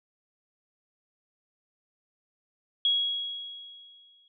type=tone with exponential decay; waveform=sine; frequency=3318 Hz; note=G#7; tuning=2 cents flat; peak=-20 dBFS; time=2.85-4.28 s; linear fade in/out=2 ms; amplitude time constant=310 ms; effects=none